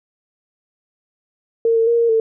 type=tone with pitch steps; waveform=sine; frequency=458.2 / 452.9 / 468.4 / 465.4 / 447.4 Hz; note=A#4 / A#4 / A#4 / A#4 / A4; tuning=-30 / -50 / +8 / -3 / +29 cents; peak=-12 dBFS; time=1.65-2.2 s; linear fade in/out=2 ms; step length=110 ms; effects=none